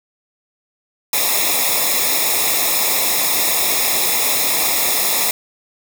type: noise with comb filter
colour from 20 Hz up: white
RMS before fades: -17 dBFS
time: 1.13-5.31 s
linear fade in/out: 2 ms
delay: 0.66 ms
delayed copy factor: -0.85
effects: none

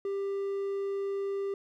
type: tone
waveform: triangle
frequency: 395.6 Hz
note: G4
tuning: 16 cents sharp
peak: -28 dBFS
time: 0.05-1.54 s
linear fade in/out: 2 ms
effects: none

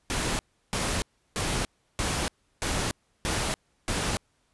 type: noise bursts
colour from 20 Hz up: pink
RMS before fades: -28 dBFS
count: 7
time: 0.1-4.17 s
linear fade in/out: 0 ms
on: 290 ms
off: 340 ms
effects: pink hiss -70 dBFS RMS until 4.53 s + resampled to 24000 Hz

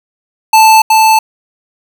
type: tone with echo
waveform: square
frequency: 879 Hz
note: A5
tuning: 2 cents flat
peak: -3 dBFS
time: 0.53-0.82 s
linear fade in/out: 5 ms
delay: 370 ms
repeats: 1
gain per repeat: -2 dB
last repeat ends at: 1.19 s
effects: none

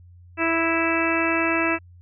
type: harmonic tone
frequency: 329.6 Hz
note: E4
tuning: in tune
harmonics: 1 / 2 / 3 / 4 / 5 / 6 / 7 / 8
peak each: -24 / -28 / -30 / -28 / -29 / -30 / -30 / -26 dBFS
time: 0.37-1.79 s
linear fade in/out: 50 ms
effects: added 88 Hz sine -45 dBFS peak until 2.01 s

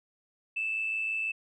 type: tone with amplitude modulation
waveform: sine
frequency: 2637 Hz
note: E7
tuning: in tune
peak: -26 dBFS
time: 0.56-1.32 s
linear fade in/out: 10 ms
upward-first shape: sine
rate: 106 Hz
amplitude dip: 45%
effects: tanh soft clip ceiling -22 dBFS

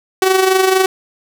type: tone with amplitude modulation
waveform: sawtooth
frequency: 378.1 Hz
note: F#4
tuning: 38 cents sharp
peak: -4 dBFS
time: 0.22-0.86 s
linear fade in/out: 2 ms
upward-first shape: sine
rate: 24.2 Hz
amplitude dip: 55%
effects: none

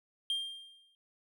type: tone with exponential decay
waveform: triangle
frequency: 3195 Hz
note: G7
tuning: 32 cents sharp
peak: -27 dBFS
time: 0.3-0.95 s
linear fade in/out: 1 ms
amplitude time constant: 140 ms
effects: none

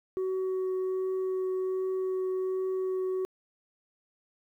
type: tone with vibrato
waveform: sine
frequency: 374.9 Hz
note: F#4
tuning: 23 cents sharp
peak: -25 dBFS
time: 0.17-3.25 s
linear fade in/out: 0 ms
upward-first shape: triangle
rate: 1.3 Hz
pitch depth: 8 cents each way
effects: tanh soft clip ceiling -27 dBFS + 11-bit

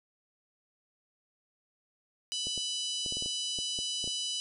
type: harmonic tone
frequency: 992 Hz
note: B5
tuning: 7 cents sharp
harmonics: 3 / 4 / 5 / 6 / 7 / 8 / 9 / 10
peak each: -35 / -40 / -39 / -41 / -46 / -48 / -46 / -49 dBFS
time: 2.32-4.4 s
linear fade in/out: 0 ms
type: clicks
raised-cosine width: 2 ms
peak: -30 dBFS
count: 11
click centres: 2.47 / 2.577 / 3.062 / 3.124 / 3.17 / 3.224 / 3.26 / 3.588 / 3.789 / 4.042 / 4.076 s
effects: none

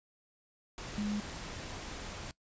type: tone in noise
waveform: sine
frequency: 207.7 Hz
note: G#3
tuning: in tune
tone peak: -32 dBFS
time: 0.98-1.2 s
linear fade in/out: 0 ms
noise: pink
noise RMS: -43 dBFS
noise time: 0.78-2.31 s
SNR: +8 dB
effects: noise-tail reverb RT60 0.1 s tail -20 dB re dry + resampled to 16000 Hz

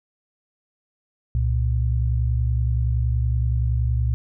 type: tone pair together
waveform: sine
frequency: 65.95 / 116.6 Hz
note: C2 / A#2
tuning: +14 / +1 cents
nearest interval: minor seventh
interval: 987 cents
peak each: -20 / -22 dBFS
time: 1.35-4.14 s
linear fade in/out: 0 ms
effects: none

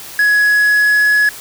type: tone with pitch glide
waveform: triangle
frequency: 1678 to 1689.7 Hz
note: G#6 to G#6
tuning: +17 to +29 cents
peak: -7 dBFS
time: 0.19-1.29 s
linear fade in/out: 2 ms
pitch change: +12 cents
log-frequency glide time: 0.41-1.04 s
effects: white hiss -32 dBFS RMS until 1.4 s

